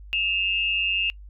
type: tone pair together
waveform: sine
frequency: 2604 / 2794 Hz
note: E7 / F7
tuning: -22 / 0 cents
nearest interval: minor second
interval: 122 cents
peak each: -25 / -23 dBFS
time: 0.13-1.1 s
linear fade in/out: 0 ms
effects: noise-tail reverb RT60 0.1 s tail -24 dB re dry + added 50 Hz sine -40 dBFS peak until 1.29 s